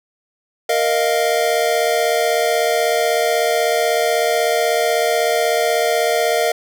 square chord, Bb suspended fourth, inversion none, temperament equal, 466.2 / 622.3 / 698.5 Hz, Bb4 / Eb5 / F5, 0 / 0 / 0 cents, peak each -20 dBFS, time 0.69-6.52 s, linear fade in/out 5 ms, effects none

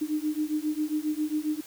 sine beating tone pair, 301.3 / 308.7 Hz, D4 / D#4, +44 / -14 cents, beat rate 7.4 Hz, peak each -29 dBFS, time 0.01-1.61 s, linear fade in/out 10 ms, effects white hiss -48 dBFS RMS until 1.66 s

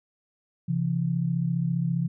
sine tone pair together, 134.3 / 169.21 Hz, C3 / E3, +46 / +46 cents, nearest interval major third, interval 400 cents, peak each -27 / -25 dBFS, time 0.68-2.08 s, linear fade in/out 10 ms, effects none

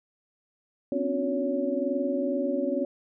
sine tone cluster, 249.8 / 270.8 / 292.9 / 360.7 / 564 Hz, B3 / C#4 / D4 / F#4 / C#5, +20 / -40 / -5 / -44 / +30 cents, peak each -34 / -29 / -34 / -33 / -29 dBFS, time 0.92-2.85 s, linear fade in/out 2 ms, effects none

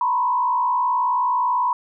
sine tone with frequency modulation, 987.8 Hz, B5, in tune, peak -17 dBFS, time 0.01-1.73 s, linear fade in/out 2 ms, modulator 59.3 Hz, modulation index 0.87, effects none

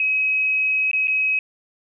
sine tone with dropouts, 2546 Hz, D#7, 39 cents sharp, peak -17 dBFS, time 0-1.39 s, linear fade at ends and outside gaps 2 ms, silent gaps 0.914-0.932 / 1.073-1.08 s, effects none

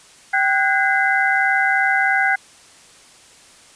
sine tone cluster, 777 / 1475 / 1618 / 2044 Hz, G5 / F#6 / G#6 / C7, -16 / -6 / -46 / -41 cents, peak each -20 dBFS, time 0.33-2.36 s, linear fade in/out 10 ms, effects white hiss -47 dBFS RMS until 3.75 s + resampled to 22050 Hz

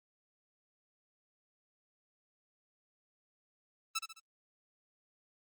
10% pulse tone with echo, 1315 Hz, E6, 5 cents flat, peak -24 dBFS, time 3.95-3.99 s, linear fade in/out 10 ms, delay 70 ms, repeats 3, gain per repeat -7 dB, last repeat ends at 4.2 s, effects Opus 24 kbps

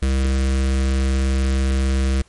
square tone with notch filter, 66.4 Hz, C2, 26 cents sharp, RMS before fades -18 dBFS, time 0.02-2.22 s, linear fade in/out 5 ms, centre 850 Hz, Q 1.3, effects pink hiss -55 dBFS RMS until 2.28 s + MP3 48 kbps

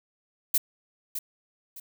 violet noise with echo, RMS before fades -22 dBFS, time 0.54-0.58 s, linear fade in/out 5 ms, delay 610 ms, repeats 2, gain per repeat -10 dB, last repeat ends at 1.8 s, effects none

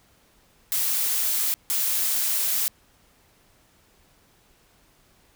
blue noise bursts at uneven times, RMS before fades -24 dBFS, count 2, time 0.72-1.54 / 1.7-2.68 s, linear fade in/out 0 ms, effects pink hiss -60 dBFS RMS until 5.35 s

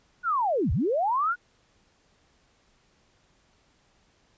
sine linear two-way sweep, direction down then up, 1485 to 56.7 to 1485 Hz, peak -22 dBFS, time 0.23-1.36 s, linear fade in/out 50 ms, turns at 0.72 s, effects pink hiss -65 dBFS RMS until 4.37 s + resampled to 16000 Hz

